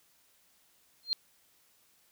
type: tone with exponential growth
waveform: sine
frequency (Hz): 4201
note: C8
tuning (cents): +6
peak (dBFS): -22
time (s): 1.03-1.13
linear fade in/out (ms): 0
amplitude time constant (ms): 20
effects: white hiss -67 dBFS RMS until 2.11 s